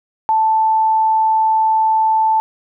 sine tone, 880 Hz, A5, in tune, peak -11 dBFS, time 0.29-2.4 s, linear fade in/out 0 ms, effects none

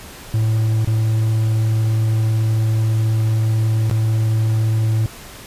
triangle tone with dropouts, 110.5 Hz, A2, 8 cents sharp, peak -12 dBFS, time 0.34-5.06 s, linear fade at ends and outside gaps 0 ms, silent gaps 0.846-0.874 / 3.898-3.912 s, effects pink hiss -37 dBFS RMS until 5.46 s + resampled to 32000 Hz

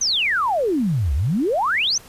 sine exponential two-way sweep, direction down then up, 6370 to 63.7 to 6370 Hz, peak -17 dBFS, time 0.01-1.98 s, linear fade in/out 5 ms, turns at 1.14 s, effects pink hiss -45 dBFS RMS until 2.08 s + resampled to 32000 Hz

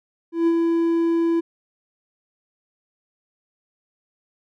triangle tone with ADSR envelope, 334 Hz, E4, 23 cents sharp, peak -12 dBFS, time 0.32-1.41 s, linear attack 150 ms, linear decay 52 ms, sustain -3 dB, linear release 18 ms, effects none

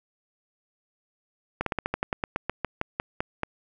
slowing click train, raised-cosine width 0.5 ms, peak -11 dBFS, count 16, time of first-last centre 1.61-3.433 s, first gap 53 ms, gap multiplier 1.11, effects none

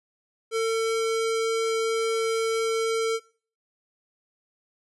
square tone, 450.3 Hz, A4, 40 cents sharp, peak -23 dBFS, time 0.51-3.2 s, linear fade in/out 50 ms, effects noise-tail reverb RT60 0.4 s tail -20 dB re dry + resampled to 24000 Hz

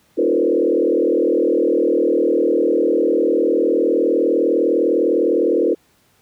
sine tone with frequency modulation, 405.4 Hz, G#4, 42 cents flat, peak -13 dBFS, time 0.17-5.75 s, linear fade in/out 20 ms, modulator 39.8 Hz, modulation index 2.8, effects pink hiss -58 dBFS RMS until 6.21 s + high-pass 80 Hz 12 dB/octave

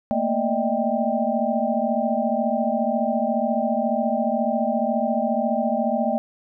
sine tone cluster, 223.3 / 237.7 / 596 / 638 / 787 Hz, A3 / A#3 / D5 / D#5 / G5, +26 / +34 / +25 / +43 / +7 cents, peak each -26 dBFS, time 0.11-6.18 s, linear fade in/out 0 ms, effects none

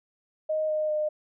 sine tone with pitch steps, 622.3 / 615.5 / 608.8 Hz, D#5 / D#5 / D#5, 0 / -19 / -38 cents, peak -24 dBFS, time 0.49-1.09 s, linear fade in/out 10 ms, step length 200 ms, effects none

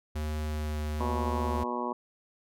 square tone with vibrato, 76.1 Hz, D#2, 38 cents flat, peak -31 dBFS, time 0.15-1.64 s, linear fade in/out 10 ms, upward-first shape triangle, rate 1.1 Hz, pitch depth 11 cents each way
harmonic tone, 121.7 Hz, B2, 25 cents flat, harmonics 2 / 3 / 4 / 5 / 6 / 7 / 8 / 9, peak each -36 / -37 / -40 / -40 / -46 / -39 / -35 / -38 dBFS, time 1-1.93 s, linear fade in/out 5 ms
effects none

